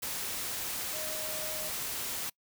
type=tone in noise; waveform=sine; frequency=622.3 Hz; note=D#5; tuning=in tune; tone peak=-42 dBFS; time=0.93-1.69 s; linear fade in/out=10 ms; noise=white; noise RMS=-36 dBFS; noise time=0.02-2.3 s; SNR=-9 dB; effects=noise-tail reverb RT60 0.1 s tail -25 dB re dry